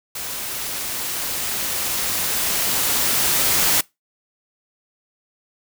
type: noise with level ramp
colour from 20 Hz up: white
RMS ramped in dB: -29 to -17 dBFS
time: 0.15-3.81 s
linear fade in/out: 5 ms
effects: noise-tail reverb RT60 0.2 s tail -23 dB re dry